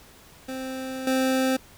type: tone with level steps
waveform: 25% pulse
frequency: 261.6 Hz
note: C4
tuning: in tune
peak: -27 / -17 dBFS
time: 0.48-1.57 s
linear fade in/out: 10 ms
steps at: 1.07 s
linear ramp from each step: 2 ms
effects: pink hiss -51 dBFS RMS until 1.77 s